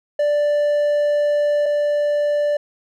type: tone pair in turn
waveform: triangle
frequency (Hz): 587.3 / 587.3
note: D5 / D5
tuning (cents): 0 / 0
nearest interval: unison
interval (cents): 0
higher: neither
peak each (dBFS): -13 / -14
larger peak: first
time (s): 0.19-1.66 / 1.66-2.57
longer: first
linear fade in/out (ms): 5
effects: none